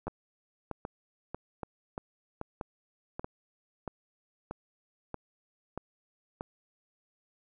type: two click trains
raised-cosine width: 1 ms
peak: -22 / -22 dBFS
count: 5 / 11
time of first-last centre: 0.07-3.195 / 0.08-6.409 s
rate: 1.28 / 1.58 Hz
effects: none